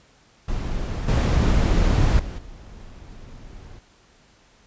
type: noise with level steps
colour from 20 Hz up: brown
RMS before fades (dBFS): -26 / -17 / -31 / -41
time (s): 0.48-3.79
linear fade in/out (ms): 5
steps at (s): 1.08 / 2.19 / 2.38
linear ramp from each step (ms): 5
effects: pink hiss -56 dBFS RMS until 4.66 s + resampled to 16000 Hz